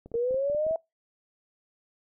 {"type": "clicks", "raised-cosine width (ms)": 2, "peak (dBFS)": -31, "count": 9, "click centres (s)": [0.06, 0.117, 0.154, 0.309, 0.344, 0.499, 0.548, 0.666, 0.71]}
{"type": "linear sweep", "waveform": "sine", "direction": "up", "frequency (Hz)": [458, 658], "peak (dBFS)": -24, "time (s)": [0.14, 0.76], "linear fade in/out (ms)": 2}
{"effects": ["noise-tail reverb RT60 0.2 s tail -25 dB re dry"]}